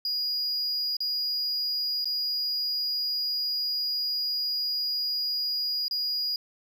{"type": "tone with dropouts", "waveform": "triangle", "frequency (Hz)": 4883, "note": "D#8", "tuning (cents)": -33, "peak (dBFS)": -25, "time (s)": [0.05, 6.36], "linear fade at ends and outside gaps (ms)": 2, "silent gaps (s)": [[0.968, 1.004], [2.045, 2.055], [5.882, 5.91]], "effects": []}